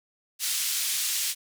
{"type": "band-pass noise", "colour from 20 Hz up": "white", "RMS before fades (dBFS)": -28, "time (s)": [0.39, 1.35], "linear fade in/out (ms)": 50, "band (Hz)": [2700, 11000], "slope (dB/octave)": 12, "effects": []}